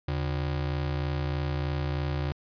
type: ring-modulated tone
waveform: square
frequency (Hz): 110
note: A2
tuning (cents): 0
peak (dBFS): -25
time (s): 0.08-2.32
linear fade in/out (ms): 0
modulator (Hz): 31.6
effects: resampled to 11025 Hz